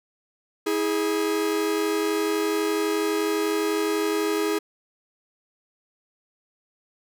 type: tone pair together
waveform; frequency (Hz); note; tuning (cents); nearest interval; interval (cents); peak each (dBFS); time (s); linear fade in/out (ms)
45% pulse; 323.4 / 415.3; E4 / G#4; -33 / 0; major third; 433; -26 / -24; 0.66-4.59; 10
effects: none